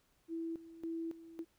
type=tone with tremolo; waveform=sine; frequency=329.6 Hz; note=E4; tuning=in tune; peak=-37 dBFS; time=0.28-1.45 s; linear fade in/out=50 ms; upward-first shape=square; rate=1.8 Hz; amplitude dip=80%; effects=pink hiss -74 dBFS RMS until 1.58 s